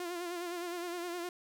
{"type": "tone with vibrato", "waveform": "sawtooth", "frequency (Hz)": 349.2, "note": "F4", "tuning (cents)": 0, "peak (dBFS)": -33, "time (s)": [0, 1.29], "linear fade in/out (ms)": 2, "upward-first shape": "sine", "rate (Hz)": 9.7, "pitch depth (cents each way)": 52, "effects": []}